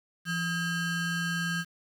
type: ring-modulated tone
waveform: square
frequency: 721 Hz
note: F#5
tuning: 45 cents flat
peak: -26 dBFS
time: 0.25-1.65 s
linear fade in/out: 50 ms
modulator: 891 Hz
effects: low-pass 10000 Hz 12 dB/octave + 9-bit